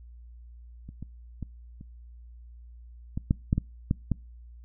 clicks, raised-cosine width 5 ms, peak -29 / -25 / -22 / -30 / -18 / -9 / -10 / -13 / -11 / -12 dBFS, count 10, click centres 0.89 / 1.026 / 1.427 / 1.811 / 3.175 / 3.309 / 3.529 / 3.58 / 3.911 / 4.117 s, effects noise-tail reverb RT60 0.3 s tail -26 dB re dry + added 59 Hz sine -45 dBFS peak until 4.64 s

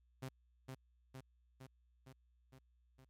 sawtooth tone with echo, 131.3 Hz, C3, 6 cents sharp, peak -39 dBFS, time 0.22-0.29 s, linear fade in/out 10 ms, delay 460 ms, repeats 6, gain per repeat -3 dB, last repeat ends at 3.05 s, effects added 60 Hz sine -70 dBFS peak until 3.09 s + MP3 64 kbps

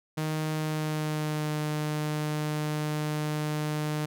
sawtooth tone with pitch glide, 155.56 to 151.66 Hz, D#3 to D#3, 0 to -44 cents, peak -24 dBFS, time 0.17-4.06 s, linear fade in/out 10 ms, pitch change -44 cents, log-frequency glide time 0.52-1.55 s, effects none

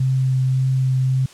sine tone with vibrato, 130.81 Hz, C3, in tune, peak -15 dBFS, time 0-1.26 s, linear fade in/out 5 ms, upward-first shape triangle, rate 1.8 Hz, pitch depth 10 cents each way, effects white hiss -45 dBFS RMS until 1.33 s + low-pass 8000 Hz 12 dB/octave

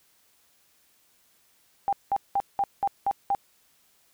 sine tone bursts, 797 Hz, G5, 28 cents sharp, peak -21 dBFS, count 7, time 1.88-3.349 s, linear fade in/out 0 ms, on 47 ms, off 190 ms, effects white hiss -64 dBFS RMS until 4.13 s

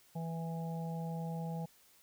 harmonic tone, 164.81 Hz, E3, in tune, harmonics 1 / 3 / 4 / 5, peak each -37 / -48 / -50 / -47 dBFS, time 0.15-1.66 s, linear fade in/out 10 ms, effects white hiss -65 dBFS RMS until 2.02 s

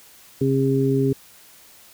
harmonic tone, 135 Hz, C#3, 45 cents flat, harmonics 1 / 2 / 3, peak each -21 / -21 / -21 dBFS, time 0.41-1.13 s, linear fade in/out 5 ms, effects white hiss -49 dBFS RMS until 1.93 s

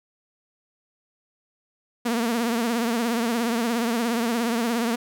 sawtooth tone with vibrato, 233.1 Hz, A#3, in tune, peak -18 dBFS, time 2.05-4.96 s, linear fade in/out 10 ms, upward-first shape triangle, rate 17 Hz, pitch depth 98 cents each way, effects none

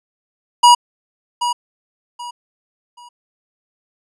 square tone with echo, 964 Hz, B5, 42 cents flat, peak -6 dBFS, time 0.63-0.75 s, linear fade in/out 10 ms, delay 780 ms, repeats 3, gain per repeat -11 dB, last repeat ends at 3.09 s, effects resampled to 24000 Hz

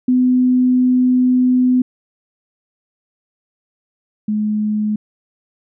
sine tone pair in turn, 252.2 / 212.1 Hz, B3 / G#3, +36 / +37 cents, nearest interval minor third, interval 299 cents, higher first, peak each -10 / -15 dBFS, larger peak first, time 0.08-1.82 / 4.28-4.96 s, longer first, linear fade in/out 5 ms, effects none

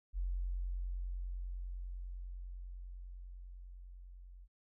sine tone with level ramp, 45 Hz, F#1, 47 cents flat, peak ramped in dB -33 to -51 dBFS, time 0.13-4.48 s, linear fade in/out 50 ms, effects none

